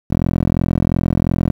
10% pulse tone with band-pass filter, 42.85 Hz, F1, 32 cents flat, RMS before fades -17 dBFS, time 0.1-1.52 s, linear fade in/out 10 ms, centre 170 Hz, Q 0.64, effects 8-bit

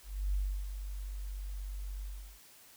sine tone with ADSR envelope, 48.33 Hz, G1, 24 cents flat, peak -28 dBFS, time 0.03-2.4 s, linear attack 300 ms, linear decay 330 ms, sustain -9 dB, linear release 370 ms, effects white hiss -58 dBFS RMS until 2.76 s

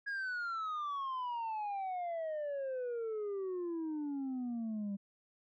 sine exponential sweep, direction down, 1661.2 to 196 Hz, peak -33 dBFS, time 0.06-4.97 s, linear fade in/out 20 ms, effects tanh soft clip ceiling -35 dBFS

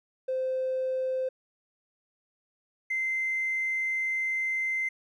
triangle tone pair in turn, 519 / 2076 Hz, C5 / C7, -14 / -14 cents, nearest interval 2 octaves, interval 2400 cents, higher second, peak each -23 dBFS, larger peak neither, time 0.28-1.29 / 2.9-4.89 s, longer second, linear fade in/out 10 ms, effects tanh soft clip ceiling -24 dBFS + resampled to 32000 Hz

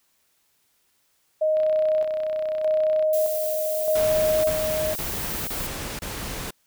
sine tone with tremolo, 622.3 Hz, D#5, in tune, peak -18 dBFS, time 1.41-4.94 s, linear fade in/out 10 ms, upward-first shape square, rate 0.81 Hz, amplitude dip 45%
click train, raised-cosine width 0.3 ms, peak -25 dBFS, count 47, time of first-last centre 1.57-3.026 s, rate 31.6 Hz
violet noise, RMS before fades -32 dBFS, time 3.13-5.67 s, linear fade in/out 2 ms
pink noise bursts, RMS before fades -32 dBFS, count 5, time 3.95-6.508 s, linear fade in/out 5 ms, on 490 ms, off 27 ms
effects white hiss -67 dBFS RMS until 6.66 s

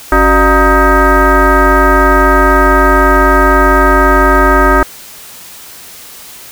sine tone with frequency modulation, 604 Hz, D5, 48 cents sharp, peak -4 dBFS, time 0.12-4.83 s, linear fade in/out 2 ms, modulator 326 Hz, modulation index 3.1, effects white hiss -32 dBFS RMS until 6.51 s

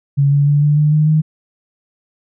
sine tone with pitch steps, 140.5 / 142.87 / 145.29 / 147.74 / 150.24 / 152.77 / 155.36 Hz, C#3 / D3 / D3 / D3 / D3 / D#3 / D#3, +24 / -47 / -18 / +11 / +40 / -31 / -2 cents, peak -9 dBFS, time 0.17-1.22 s, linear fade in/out 20 ms, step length 150 ms, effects none

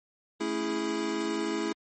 square chord, A major seventh, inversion none, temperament equal, 220 / 277.2 / 329.6 / 415.3 Hz, A3 / C#4 / E4 / G#4, 0 / 0 / 0 / 0 cents, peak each -37 / -38 / -32 / -35 dBFS, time 0.4-1.73 s, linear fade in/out 10 ms, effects MP3 32 kbps

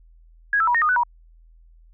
sine tone with pitch steps, 1653 / 1321 / 968 / 1848 / 1230 / 1490 / 960 Hz, G#6 / E6 / B5 / A#6 / D#6 / F#6 / B5, -9 / +3 / -35 / -16 / -20 / +12 / -49 cents, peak -16 dBFS, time 0.53-1.034 s, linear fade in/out 2 ms, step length 72 ms, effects added 41 Hz sine -48 dBFS peak until 1.93 s

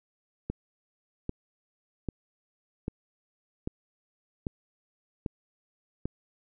click train, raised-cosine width 3 ms, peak -18 dBFS, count 8, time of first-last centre 0.5-6.056 s, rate 1.26 Hz, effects none

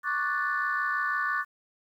sine chord, D major seventh, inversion third, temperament equal, 1108.7 / 1174.7 / 1480 / 1760 Hz, C#6 / D6 / F#6 / A6, 0 / 0 / 0 / 0 cents, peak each -33 / -31 / -30 / -30 dBFS, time 0.03-1.45 s, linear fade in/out 50 ms, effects tanh soft clip ceiling -17 dBFS + 10-bit

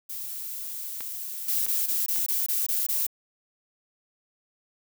violet noise, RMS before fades -35 dBFS, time 0.09-1.92 s, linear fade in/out 10 ms
clicks, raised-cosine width 0.2 ms, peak -19 / -22 / -20 dBFS, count 3, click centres 1.007 / 1.665 / 2.16 s
violet noise bursts, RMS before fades -26 dBFS, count 8, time 1.48-3.067 s, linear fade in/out 5 ms, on 180 ms, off 21 ms
effects none

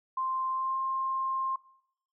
sine tone with pitch glide, 1046.5 to 1059.3 Hz, C6 to C6, 0 to +21 cents, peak -28 dBFS, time 0.17-1.56 s, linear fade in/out 5 ms, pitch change +21 cents, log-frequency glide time 0.51-0.78 s, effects noise-tail reverb RT60 0.8 s tail -22 dB re dry

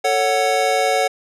square chord, F# minor, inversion first, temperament just, 444 / 555 / 740 Hz, A4 / C#5 / F#5, +16 / +2 / 0 cents, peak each -23 / -21 / -19 dBFS, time 0.04-1.08 s, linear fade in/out 10 ms, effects low-pass 10000 Hz 12 dB/octave

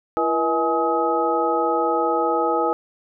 sine tone cluster, 336.2 / 481.1 / 638 / 836 / 1268 Hz, E4 / B4 / D#5 / G#5 / D#6, +34 / -45 / +43 / +11 / +32 cents, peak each -25 / -23 / -27 / -23 / -24 dBFS, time 0.17-2.73 s, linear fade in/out 0 ms, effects none

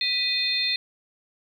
sine tone cluster, 1975 / 2488 / 3617 / 4196 Hz, B6 / D#7 / A7 / C8, 0 / -1 / +47 / +4 cents, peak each -33 / -29 / -27 / -25 dBFS, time 0.01-0.76 s, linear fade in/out 2 ms, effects 9-bit

